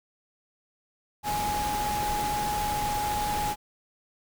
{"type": "tone in noise", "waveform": "sine", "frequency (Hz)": 834, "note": "G#5", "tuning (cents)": 7, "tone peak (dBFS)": -27, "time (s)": [1.23, 3.56], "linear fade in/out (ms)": 50, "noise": "pink", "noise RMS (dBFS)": -33, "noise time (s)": [1.23, 3.56], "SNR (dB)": 3, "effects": []}